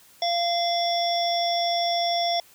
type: harmonic tone with a mistuned harmonic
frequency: 689 Hz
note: F5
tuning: 24 cents flat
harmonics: 1 / 3 / 5 / 7 / 8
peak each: -23 / -36 / -29 / -39 / -29 dBFS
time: 0.22-2.4 s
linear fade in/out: 2 ms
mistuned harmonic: 7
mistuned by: +82 cents
effects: white hiss -54 dBFS RMS until 2.54 s